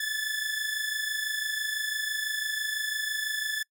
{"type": "tone pair together", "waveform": "sawtooth", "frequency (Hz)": [1721, 1747], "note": ["A6", "A6"], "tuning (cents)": [-39, -13], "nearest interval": "unison", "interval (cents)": 26, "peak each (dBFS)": -28, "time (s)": [0, 3.63], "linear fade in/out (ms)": 5, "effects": ["noise-tail reverb RT60 0.1 s tail -25 dB re dry"]}